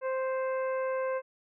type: harmonic tone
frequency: 523.3 Hz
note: C5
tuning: in tune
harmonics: 1 / 2 / 3 / 4 / 5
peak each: -29 / -37 / -42 / -47 / -51 dBFS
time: 0.01-1.22 s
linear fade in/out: 50 ms
effects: none